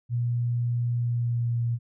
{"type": "tone with pitch glide", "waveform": "sine", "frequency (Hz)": [120, 118.07], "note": ["B2", "A#2"], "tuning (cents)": [-49, 23], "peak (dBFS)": -23, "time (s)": [0.09, 1.79], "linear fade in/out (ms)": 50, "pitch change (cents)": -28, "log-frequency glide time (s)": [0.95, 1.61], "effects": []}